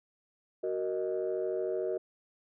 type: chord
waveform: sine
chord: D# minor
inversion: first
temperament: just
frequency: 373.4 / 466.7 / 622.3 Hz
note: F#4 / A#4 / D#5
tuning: +16 / +2 / 0 cents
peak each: -32 / -34 / -35 dBFS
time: 0.63-1.98 s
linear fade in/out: 10 ms
effects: tanh soft clip ceiling -23 dBFS